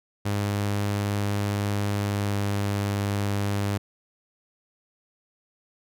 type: tone with pitch glide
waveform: sawtooth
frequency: 101.9 to 101.02 Hz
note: G#2 to G#2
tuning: -32 to -47 cents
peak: -20 dBFS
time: 0.25-3.78 s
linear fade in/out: 10 ms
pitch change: -15 cents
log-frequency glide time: 1.96-2.51 s
effects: none